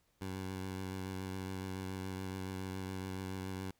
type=tone with vibrato; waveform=15% pulse; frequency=94.4 Hz; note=F#2; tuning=35 cents sharp; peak=-33 dBFS; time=0.21-3.71 s; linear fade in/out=5 ms; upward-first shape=sine; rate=7.1 Hz; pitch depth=24 cents each way; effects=pink hiss -75 dBFS RMS until 3.79 s